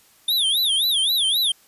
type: tone with vibrato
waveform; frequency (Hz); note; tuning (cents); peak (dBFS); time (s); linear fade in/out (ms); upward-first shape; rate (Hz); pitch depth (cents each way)
square; 3520; A7; 0; -18; 0.28-1.52; 5; sine; 3.8; 220
effects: white hiss -55 dBFS RMS until 1.67 s + resampled to 32000 Hz